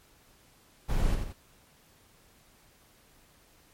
brown noise with echo, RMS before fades -27 dBFS, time 0.88-1.16 s, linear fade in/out 20 ms, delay 87 ms, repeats 2, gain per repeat -5 dB, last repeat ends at 1.334 s, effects pink hiss -61 dBFS RMS until 3.73 s + MP3 64 kbps

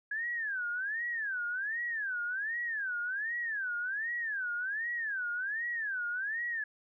sine tone with vibrato, 1652 Hz, G#6, 10 cents flat, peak -32 dBFS, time 0.11-6.64 s, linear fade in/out 5 ms, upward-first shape sine, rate 1.3 Hz, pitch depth 260 cents each way, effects none

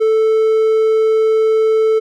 triangle tone, 440 Hz, A4, in tune, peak -8 dBFS, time 0-2 s, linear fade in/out 20 ms, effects none

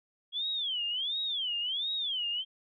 sine tone with vibrato, 3269 Hz, G#7, 28 cents flat, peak -30 dBFS, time 0.32-2.45 s, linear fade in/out 50 ms, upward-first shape sine, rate 1.4 Hz, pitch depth 260 cents each way, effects none

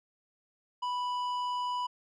sine tone with tanh clipping, 987.8 Hz, B5, in tune, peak -32 dBFS, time 0.82-1.87 s, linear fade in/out 10 ms, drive 10 dB, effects none

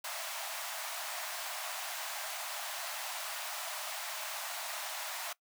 pink high-pass noise, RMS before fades -40 dBFS, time 0.04-5.33 s, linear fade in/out 5 ms, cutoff 610 Hz, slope 96 dB/octave, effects noise-tail reverb RT60 0.1 s tail -21 dB re dry

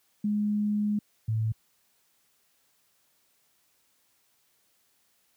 sine tone pair in turn, 208.6 / 110.5 Hz, G#3 / A2, +8 / +8 cents, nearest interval major seventh, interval 1100 cents, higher first, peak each -24 / -24 dBFS, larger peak neither, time 0.24-0.99 / 1.28-1.52 s, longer first, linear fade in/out 5 ms, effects white hiss -69 dBFS RMS until 5.36 s + high-pass 60 Hz 12 dB/octave

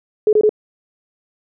sine tone bursts, 425.7 Hz, G#4, 43 cents sharp, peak -9 dBFS, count 3, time 0.27-0.493 s, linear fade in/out 2 ms, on 59 ms, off 23 ms, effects none

